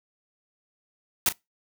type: noise with echo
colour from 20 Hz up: white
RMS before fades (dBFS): -21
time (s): 1.26-1.29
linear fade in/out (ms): 2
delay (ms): 35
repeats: 1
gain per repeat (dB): -14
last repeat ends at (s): 1.325
effects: noise-tail reverb RT60 0.2 s tail -23 dB re dry